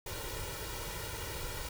pink noise with comb filter, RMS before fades -40 dBFS, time 0.06-1.69 s, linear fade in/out 5 ms, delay 2.1 ms, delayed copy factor +0.75, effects none

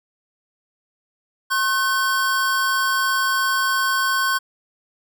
square tone pair together, 1077 / 1519.8 Hz, C6 / F#6, +50 / +46 cents, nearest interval tritone, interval 596 cents, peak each -22 / -21 dBFS, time 1.5-4.39 s, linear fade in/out 20 ms, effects none

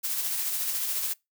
blue noise with tremolo, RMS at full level -28 dBFS, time 0.03-1.14 s, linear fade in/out 20 ms, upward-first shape sine, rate 14 Hz, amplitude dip 35%, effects noise-tail reverb RT60 0.2 s tail -24 dB re dry

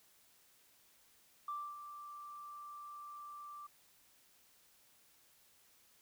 sine tone with ADSR envelope, 1174.7 Hz, D6, in tune, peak -37 dBFS, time 1.48-3.67 s, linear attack 4 ms, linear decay 270 ms, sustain -10 dB, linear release 8 ms, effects tanh soft clip ceiling -33 dBFS + white hiss -68 dBFS RMS until 6.01 s

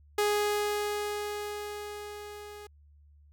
sawtooth tone with level ramp, 415.3 Hz, G#4, in tune, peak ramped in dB -20 to -40 dBFS, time 0.18-2.67 s, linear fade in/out 5 ms, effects added 73 Hz sine -55 dBFS peak until 3.32 s

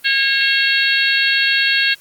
harmonic tone, 544 Hz, C#5, 33 cents flat, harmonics 3 / 4 / 5 / 6 / 7 / 8, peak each -17 / -23 / -18 / -22 / -22 / -21 dBFS, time 0.04-1.95 s, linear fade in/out 20 ms, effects white hiss -47 dBFS RMS until 2 s + Opus 24 kbps

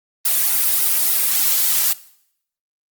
blue noise with flanger, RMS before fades -17 dBFS, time 0.25-1.93 s, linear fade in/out 5 ms, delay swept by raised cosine 1.7 to 2.8 ms, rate 3.5 Hz, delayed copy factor -0.85, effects noise-tail reverb RT60 0.7 s tail -19 dB re dry + Opus 32 kbps

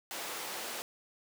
pink high-pass noise, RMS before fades -40 dBFS, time 0.11-0.82 s, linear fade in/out 0 ms, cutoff 460 Hz, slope 12 dB/octave, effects none

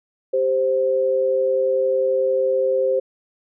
sine tone pair together, 392 / 523.3 Hz, G4 / C5, 0 / 0 cents, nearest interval perfect fourth, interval 500 cents, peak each -23 / -17 dBFS, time 0.33-3 s, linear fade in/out 10 ms, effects none

